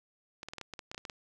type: clicks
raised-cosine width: 0.2 ms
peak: -24 dBFS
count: 12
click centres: 0.431 / 0.486 / 0.535 / 0.583 / 0.613 / 0.737 / 0.792 / 0.915 / 0.946 / 0.979 / 1.052 / 1.098 s
effects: none